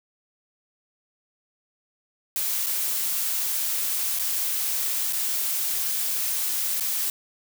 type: noise with dropouts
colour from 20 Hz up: blue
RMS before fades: -26 dBFS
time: 2.36-7.1 s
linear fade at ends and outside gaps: 1 ms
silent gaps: 2.662-2.667 / 4.189-4.195 / 5.126-5.131 / 6.799-6.807 s
effects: none